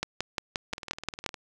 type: two click trains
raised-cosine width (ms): 0.2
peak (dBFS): -21 / -11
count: 13 / 8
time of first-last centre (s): 0.73-1.342 / 0.03-1.262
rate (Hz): 19.6 / 5.68
effects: none